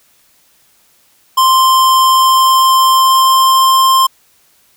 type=tone with pitch glide; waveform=square; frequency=1046.5 to 1053.2 Hz; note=C6 to C6; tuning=0 to +11 cents; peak=-7 dBFS; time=1.37-4.07 s; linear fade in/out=10 ms; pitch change=+11 cents; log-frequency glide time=1.93-3.79 s; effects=white hiss -52 dBFS RMS until 4.76 s